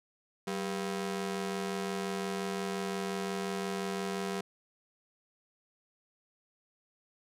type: ring-modulated tone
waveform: sawtooth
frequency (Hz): 293.7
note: D4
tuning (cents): 0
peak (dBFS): -26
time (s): 0.47-4.41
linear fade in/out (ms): 5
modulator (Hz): 104
effects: low-pass 11000 Hz 12 dB/octave